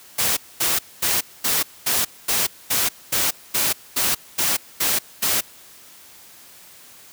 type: noise bursts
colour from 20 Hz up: white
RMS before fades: -20 dBFS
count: 13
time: 0.18-5.41 s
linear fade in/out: 10 ms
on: 190 ms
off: 230 ms
effects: white hiss -46 dBFS RMS until 7.12 s + high-pass 60 Hz 12 dB/octave

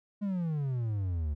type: exponential sweep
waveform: triangle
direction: down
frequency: 209.7 to 71 Hz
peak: -27 dBFS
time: 0.21-1.35 s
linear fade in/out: 20 ms
effects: none

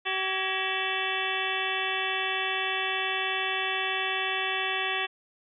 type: harmonic tone with a mistuned harmonic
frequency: 381.2 Hz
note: G4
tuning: 48 cents flat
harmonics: 1 / 2 / 3 / 4 / 5 / 6 / 7 / 8 / 9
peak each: -37 / -35 / -36 / -36 / -34 / -37 / -33 / -37 / -35 dBFS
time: 0.05-5.07 s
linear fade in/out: 20 ms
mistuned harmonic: 4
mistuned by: +140 cents
effects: none

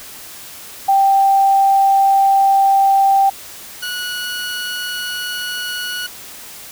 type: tone pair in turn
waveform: sine / 20% pulse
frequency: 784 / 1464.7 Hz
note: G5 / F#6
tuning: 0 / -18 cents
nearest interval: major seventh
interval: 1082 cents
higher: second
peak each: -9 / -17 dBFS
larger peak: first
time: 0.88-3.3 / 3.82-6.07 s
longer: first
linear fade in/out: 10 ms
effects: white hiss -35 dBFS RMS until 6.71 s

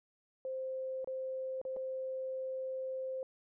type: tone with dropouts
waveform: sine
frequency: 523 Hz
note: C5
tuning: 1 cent flat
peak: -36 dBFS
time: 0.45-3.23 s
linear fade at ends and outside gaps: 1 ms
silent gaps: 1.045-1.074 / 1.615-1.651 / 1.764-1.768 s
effects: none

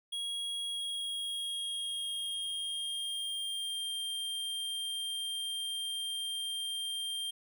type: tone with pitch glide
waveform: square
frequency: 3300 to 3184 Hz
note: G#7 to G7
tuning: -12 to +26 cents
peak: -35 dBFS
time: 0.12-7.31 s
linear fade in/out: 10 ms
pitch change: -62 cents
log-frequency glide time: 0.72-3.96 s
effects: none

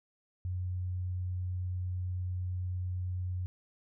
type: tone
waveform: sine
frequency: 90.9 Hz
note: F#2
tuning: 30 cents flat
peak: -32 dBFS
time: 0.45-3.46 s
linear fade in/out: 0 ms
effects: none

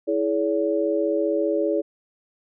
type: tone cluster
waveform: sine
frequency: 327.8 / 422.9 / 568 Hz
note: E4 / G#4 / C#5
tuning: -10 / +31 / +42 cents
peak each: -24 dBFS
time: 0.07-1.82 s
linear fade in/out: 20 ms
effects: none

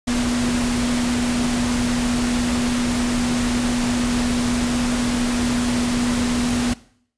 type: tone in noise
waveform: sine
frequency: 242.7 Hz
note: B3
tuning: 30 cents flat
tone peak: -19 dBFS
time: 0.07-6.74 s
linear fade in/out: 10 ms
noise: pink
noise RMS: -25 dBFS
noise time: 0.07-6.74 s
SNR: +3 dB
effects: noise-tail reverb RT60 0.6 s tail -19 dB re dry + resampled to 22050 Hz

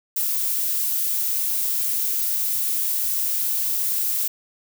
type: noise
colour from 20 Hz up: violet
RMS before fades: -23 dBFS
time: 0.16-4.28 s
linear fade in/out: 5 ms
effects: none

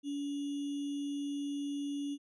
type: tone with sample-and-hold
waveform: sine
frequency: 285 Hz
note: C#4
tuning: 48 cents sharp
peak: -34 dBFS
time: 0.03-2.18 s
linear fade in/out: 50 ms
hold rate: 3150 Hz
effects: resampled to 22050 Hz

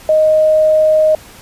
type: tone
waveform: sine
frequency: 622.3 Hz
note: D#5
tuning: in tune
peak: -7 dBFS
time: 0.09-1.15 s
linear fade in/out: 2 ms
effects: pink hiss -38 dBFS RMS until 1.41 s + resampled to 32000 Hz

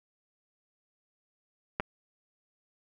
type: clicks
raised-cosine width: 0.5 ms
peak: -14 / -21 dBFS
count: 2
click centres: 1.799 / 1.804 s
effects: none

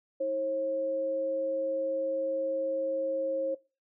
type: tone pair together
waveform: sine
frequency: 320.6 / 539.2 Hz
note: E4 / C#5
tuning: -48 / -48 cents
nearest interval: major sixth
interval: 900 cents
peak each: -39 / -27 dBFS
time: 0.2-3.55 s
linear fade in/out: 10 ms
effects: noise-tail reverb RT60 0.3 s tail -22 dB re dry

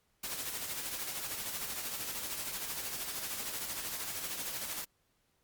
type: noise with tremolo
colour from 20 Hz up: white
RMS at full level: -37 dBFS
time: 0.23-4.85 s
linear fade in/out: 10 ms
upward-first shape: sine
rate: 13 Hz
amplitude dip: 45%
effects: pink hiss -75 dBFS RMS until 5.43 s + Opus 48 kbps

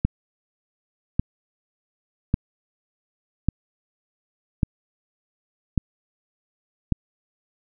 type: click train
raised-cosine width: 5 ms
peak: -6 dBFS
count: 7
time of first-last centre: 0.05-6.923 s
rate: 0.873 Hz
effects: none

